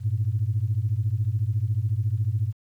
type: beating tone pair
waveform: sine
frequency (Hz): 100.2 / 114.2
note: G2 / A#2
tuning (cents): +38 / -35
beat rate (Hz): 14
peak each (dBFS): -24 / -24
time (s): 0-2.53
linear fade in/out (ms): 50
effects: tanh soft clip ceiling -14 dBFS + 10-bit